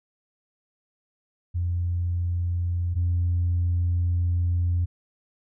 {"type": "tone pair in turn", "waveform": "sine", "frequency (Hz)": [87.31, 87.31], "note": ["F2", "F2"], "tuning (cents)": [0, 0], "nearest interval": "unison", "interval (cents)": 0, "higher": "neither", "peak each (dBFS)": [-22, -19], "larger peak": "second", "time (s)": [[1.54, 2.95], [2.95, 4.86]], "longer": "second", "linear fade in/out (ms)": 20, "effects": ["tanh soft clip ceiling -17 dBFS"]}